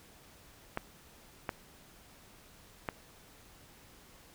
clicks, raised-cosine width 0.5 ms, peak -18 dBFS, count 3, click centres 0.774 / 1.492 / 2.888 s, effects pink hiss -58 dBFS RMS until 4.34 s

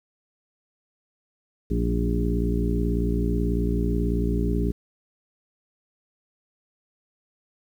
harmonic tone with a mistuned harmonic, 58.27 Hz, A#1, in tune, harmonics 1 / 2 / 3 / 4 / 5 / 6 / 7, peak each -24 / -31 / -28 / -31 / -30 / -35 / -31 dBFS, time 1.7-4.72 s, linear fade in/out 10 ms, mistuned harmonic 4, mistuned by -53 cents, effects 9-bit

